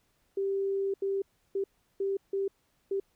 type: tone bursts at uneven times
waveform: sine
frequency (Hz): 392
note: G4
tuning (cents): 0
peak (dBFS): -27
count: 6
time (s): 0.37-0.94 / 1.02-1.22 / 1.55-1.64 / 2-2.17 / 2.33-2.48 / 2.91-3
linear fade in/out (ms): 5
effects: pink hiss -72 dBFS RMS until 3.15 s